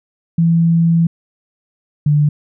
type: tone pair in turn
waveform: sine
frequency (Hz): 166.8 / 147.97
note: E3 / D3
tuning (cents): +21 / +13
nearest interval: major second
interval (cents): 208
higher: first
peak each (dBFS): -9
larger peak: neither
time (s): 0.38-1.07 / 2.06-2.29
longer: first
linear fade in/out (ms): 5
effects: none